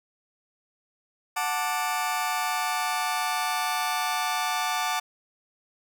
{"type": "chord", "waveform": "sawtooth", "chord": "D major", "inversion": "first", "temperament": "just", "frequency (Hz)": [734.2, 881, 1174.7], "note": ["F#5", "A5", "D6"], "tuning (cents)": [-14, 2, 0], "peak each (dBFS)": -26, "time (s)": [1.36, 5], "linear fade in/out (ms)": 10, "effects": []}